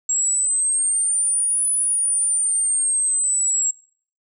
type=exponential two-way sweep; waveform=sine; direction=up then down; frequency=7570 to 9956 to 7570 Hz; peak=-17 dBFS; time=0.09-3.71 s; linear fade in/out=5 ms; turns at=1.7 s; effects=noise-tail reverb RT60 0.5 s tail -23 dB re dry